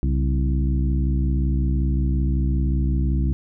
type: harmonic tone with a mistuned harmonic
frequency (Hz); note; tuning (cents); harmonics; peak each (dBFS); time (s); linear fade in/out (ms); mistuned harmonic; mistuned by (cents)
65.41; C2; 0; 1 / 2 / 3 / 4 / 5; -19 / -25 / -29 / -31 / -33; 0.03-3.33; 0; 2; +100
effects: none

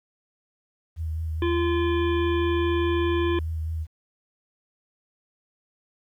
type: tone with vibrato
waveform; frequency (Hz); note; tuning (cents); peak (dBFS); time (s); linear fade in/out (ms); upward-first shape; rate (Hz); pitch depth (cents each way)
sine; 80.1; E2; -49; -26; 0.96-3.87; 50; sine; 4.8; 26
type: harmonic tone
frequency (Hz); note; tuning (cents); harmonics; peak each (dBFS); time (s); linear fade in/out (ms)
344.1; F4; -26; 1 / 3 / 5 / 7 / 9 / 10; -22 / -32 / -36 / -39 / -41 / -42; 1.42-3.39; 2
effects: 10-bit

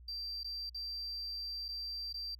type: tone with dropouts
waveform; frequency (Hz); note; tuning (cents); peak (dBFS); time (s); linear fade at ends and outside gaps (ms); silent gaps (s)
triangle; 4699; D8; 0; -36; 0.08-2.35; 5; 0.433-0.444 / 0.696-0.745 / 1.683-1.687 / 2.128-2.141
effects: tanh soft clip ceiling -35 dBFS + added 60 Hz sine -52 dBFS peak until 2.39 s

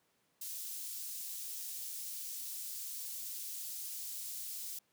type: high-pass noise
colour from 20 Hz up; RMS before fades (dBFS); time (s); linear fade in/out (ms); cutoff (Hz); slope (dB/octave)
white; -43; 0.41-4.79; 5; 5200; 12
effects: pink hiss -75 dBFS RMS until 4.92 s + high-pass 150 Hz 12 dB/octave

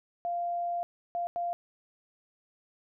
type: tone bursts at uneven times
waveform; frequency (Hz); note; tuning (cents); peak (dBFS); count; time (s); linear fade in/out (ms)
sine; 695; F5; -9; -29; 3; 0.25-0.83 / 1.15-1.27 / 1.36-1.53; 0
effects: none

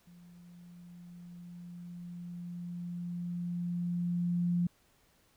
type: tone with level ramp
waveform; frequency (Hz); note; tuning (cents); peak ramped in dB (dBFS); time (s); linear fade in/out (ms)
sine; 174.61; F3; 0; -53 to -26; 0.07-4.67; 5
effects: pink hiss -68 dBFS RMS until 5.36 s

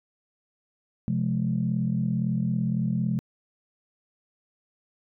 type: chord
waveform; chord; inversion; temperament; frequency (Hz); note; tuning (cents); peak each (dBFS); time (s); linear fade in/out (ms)
sine; F minor; second; equal with one note detuned; 130.81 / 174.61 / 212.4; C3 / F3 / Ab3; 0 / 0 / +39; -27; 1.08-3.19; 0
effects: tanh soft clip ceiling -14 dBFS

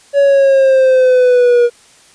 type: exponential sweep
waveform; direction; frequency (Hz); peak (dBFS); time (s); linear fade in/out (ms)
triangle; down; 566 to 475.8; -4; 0.13-1.7; 50
effects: white hiss -45 dBFS RMS until 2.14 s + resampled to 22050 Hz

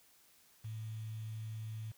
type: tone with quantisation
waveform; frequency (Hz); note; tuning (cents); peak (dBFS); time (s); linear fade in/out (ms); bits
sine; 110; A2; 0; -40; 0.64-1.92; 10; 10
effects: white hiss -66 dBFS RMS until 1.97 s

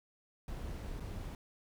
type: noise with dropouts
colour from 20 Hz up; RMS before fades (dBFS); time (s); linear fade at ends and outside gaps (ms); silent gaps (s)
brown; -42; 0.48-1.35; 1; 0.999-1.004
effects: none

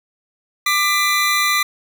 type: tone pair together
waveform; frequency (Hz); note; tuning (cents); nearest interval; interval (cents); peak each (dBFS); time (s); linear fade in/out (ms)
25% pulse; 1189.2 / 2000; D6 / B6; +21 / +21; major sixth; 900; -14; 0.66-1.63; 5
effects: none

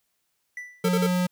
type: tone with exponential decay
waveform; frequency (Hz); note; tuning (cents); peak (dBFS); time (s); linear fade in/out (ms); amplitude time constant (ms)
triangle; 1975.5; B6; 0; -29; 0.57-0.94; 2; 80
type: tone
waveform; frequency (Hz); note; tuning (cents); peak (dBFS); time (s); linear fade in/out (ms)
square; 180.3; F#3; -45; -22; 0.84-1.27; 10
type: tone bursts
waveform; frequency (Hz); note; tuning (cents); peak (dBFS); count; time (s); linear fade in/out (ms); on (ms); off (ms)
square; 450; A4; +39; -24; 3; 0.84-1.068; 5; 48; 42
effects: white hiss -74 dBFS RMS until 1.31 s

